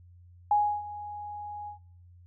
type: tone with ADSR envelope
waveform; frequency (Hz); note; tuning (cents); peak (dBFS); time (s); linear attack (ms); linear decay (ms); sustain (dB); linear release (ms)
sine; 830.6; G#5; 0; -19; 0.51-1.79; 3; 310; -17; 110
effects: noise-tail reverb RT60 0.5 s tail -23 dB re dry + added 88 Hz sine -51 dBFS peak until 2.26 s